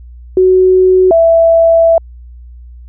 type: tone pair in turn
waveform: sine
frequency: 371.7 / 662.3 Hz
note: F#4 / E5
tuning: +8 / +8 cents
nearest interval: minor seventh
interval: 1000 cents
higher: second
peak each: -4 dBFS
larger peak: neither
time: 0.37-1.11 / 1.11-1.98 s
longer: second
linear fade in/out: 2 ms
effects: added 60 Hz sine -30 dBFS peak until 2.88 s